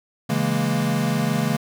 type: chord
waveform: square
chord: A# half-diminished seventh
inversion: first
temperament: equal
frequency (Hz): 138.59 / 164.81 / 207.7 / 233.1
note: C#3 / E3 / G#3 / A#3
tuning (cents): 0 / 0 / 0 / 0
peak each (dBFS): -26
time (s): 0.29-1.57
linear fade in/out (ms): 10
effects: 9-bit